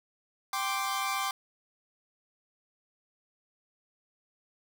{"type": "chord", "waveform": "sawtooth", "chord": "G suspended fourth", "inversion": "none", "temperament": "equal", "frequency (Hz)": [784, 1046.5, 1174.7], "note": ["G5", "C6", "D6"], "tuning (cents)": [0, 0, 0], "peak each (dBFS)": [-31, -31, -29], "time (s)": [0.53, 1.31], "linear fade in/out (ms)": 2, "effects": []}